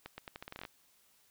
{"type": "accelerating click train", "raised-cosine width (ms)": 0.3, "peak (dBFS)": -27, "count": 12, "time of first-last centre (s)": [0.06, 0.652], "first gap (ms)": 120, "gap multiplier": 0.82, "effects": ["white hiss -68 dBFS RMS until 1.3 s"]}